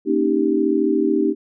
sine chord, Eb dominant seventh, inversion second, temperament equal, 233.1 / 277.2 / 311.1 / 392 Hz, Bb3 / Db4 / Eb4 / G4, 0 / 0 / 0 / 0 cents, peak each -24 / -22 / -19 / -20 dBFS, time 0.05-1.35 s, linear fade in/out 50 ms, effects none

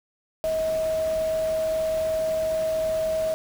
sine tone in noise, 637 Hz, D#5, 41 cents sharp, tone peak -22 dBFS, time 0.44-3.34 s, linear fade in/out 0 ms, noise pink, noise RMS -39 dBFS, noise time 0.44-3.34 s, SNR +14 dB, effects none

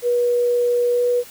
sine tone with pitch glide, 484.2 to 487.6 Hz, B4 to B4, -34 to -22 cents, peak -15 dBFS, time 0.02-1.24 s, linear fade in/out 50 ms, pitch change +12 cents, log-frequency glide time 0.93-1.01 s, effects white hiss -42 dBFS RMS until 1.3 s

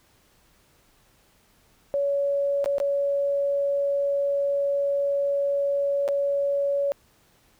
sine tone with dropouts, 563 Hz, C#5, 27 cents sharp, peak -21 dBFS, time 1.94-6.92 s, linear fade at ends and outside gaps 0 ms, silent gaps 2.643-2.659 / 2.783-2.801 / 6.079-6.087 s, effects pink hiss -61 dBFS RMS until 7.59 s

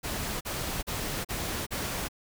pink noise bursts, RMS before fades -33 dBFS, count 5, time 0.03-2.086 s, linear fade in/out 20 ms, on 380 ms, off 39 ms, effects none

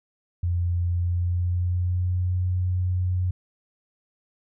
sine tone with pitch glide, 87.31 to 90.91 Hz, F2 to F#2, 0 to -30 cents, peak -21 dBFS, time 0.43-3.31 s, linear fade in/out 5 ms, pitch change +70 cents, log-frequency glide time 0.91-2.43 s, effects none

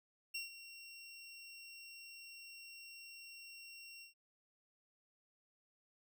25% pulse tone with ADSR envelope, 2739 Hz, F7, 34 cents flat, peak -35 dBFS, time 0.34-4.14 s, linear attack 11 ms, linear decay 140 ms, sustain -13 dB, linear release 120 ms, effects none

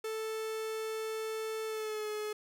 45% pulse tone with pitch glide, 440 to 424.5 Hz, A4 to G#4, 0 to +38 cents, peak -35 dBFS, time 0.04-2.33 s, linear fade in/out 5 ms, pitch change -62 cents, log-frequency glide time 1.66-2.09 s, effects none

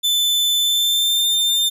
40% pulse tone with pitch glide, 3520 to 3598 Hz, A7 to A7, 0 to +38 cents, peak -14 dBFS, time 0.03-1.7 s, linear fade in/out 20 ms, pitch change +38 cents, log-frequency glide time 0.6-1.25 s, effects none

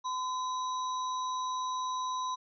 sine tone with sample-and-hold, 1018 Hz, C6, 48 cents flat, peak -31 dBFS, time 0.04-2.36 s, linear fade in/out 20 ms, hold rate 4900 Hz, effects resampled to 16000 Hz

